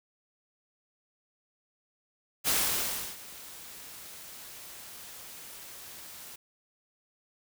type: noise with ADSR envelope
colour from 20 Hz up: white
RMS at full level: -26 dBFS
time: 2.44-6.36 s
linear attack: 41 ms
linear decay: 680 ms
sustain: -20 dB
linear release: 6 ms
effects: none